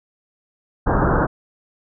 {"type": "low-pass noise", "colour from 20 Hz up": "pink", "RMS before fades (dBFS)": -17, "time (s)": [0.86, 1.27], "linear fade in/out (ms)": 20, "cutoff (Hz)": 1600, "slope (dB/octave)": 96, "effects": []}